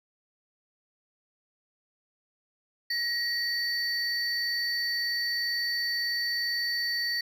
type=tone pair together; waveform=triangle; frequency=1900 / 4519 Hz; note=A#6 / C#8; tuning=+33 / +33 cents; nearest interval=octave + minor third; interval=1500 cents; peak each=-29 / -28 dBFS; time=2.9-7.21 s; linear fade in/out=5 ms; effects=none